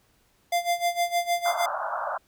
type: tone with tremolo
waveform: square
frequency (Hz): 695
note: F5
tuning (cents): -9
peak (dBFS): -21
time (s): 0.52-1.66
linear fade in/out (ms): 5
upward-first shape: sine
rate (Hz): 6.5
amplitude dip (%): 85
type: band-pass noise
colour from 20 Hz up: pink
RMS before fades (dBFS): -30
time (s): 1.45-2.18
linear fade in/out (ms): 10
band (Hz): 590 to 1500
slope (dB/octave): 96
effects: pink hiss -65 dBFS RMS until 2.27 s